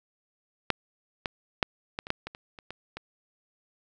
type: clicks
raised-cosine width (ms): 0.3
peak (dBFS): -6 / -13 / -6 / -15 / -24 / -10 / -20 / -26 / -28 / -22 / -21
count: 11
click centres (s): 0.703 / 1.258 / 1.628 / 1.989 / 2.069 / 2.104 / 2.27 / 2.349 / 2.588 / 2.706 / 2.97
effects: none